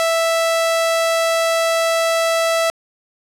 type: tone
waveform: sawtooth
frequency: 659.3 Hz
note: E5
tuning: in tune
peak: -11 dBFS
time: 0-2.7 s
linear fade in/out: 0 ms
effects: low-pass 12000 Hz 12 dB/octave